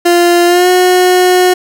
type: tone with pitch glide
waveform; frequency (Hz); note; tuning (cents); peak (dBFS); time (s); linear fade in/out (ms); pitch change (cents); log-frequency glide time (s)
30% pulse; 347.7 to 363.9; F4 to F#4; -8 to -29; -3; 0.05-1.54; 10; +79; 0.46-0.69
effects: none